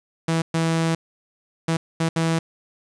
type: tone bursts at uneven times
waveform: sawtooth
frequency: 163.7 Hz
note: E3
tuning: 12 cents flat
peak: -15 dBFS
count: 5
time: 0.28-0.42 / 0.54-0.95 / 1.68-1.77 / 2-2.09 / 2.16-2.39 s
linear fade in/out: 5 ms
effects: resampled to 22050 Hz + 8-bit